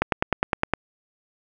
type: click train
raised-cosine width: 0.5 ms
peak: -4 dBFS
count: 8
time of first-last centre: 0.02-0.736 s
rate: 9.77 Hz
effects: none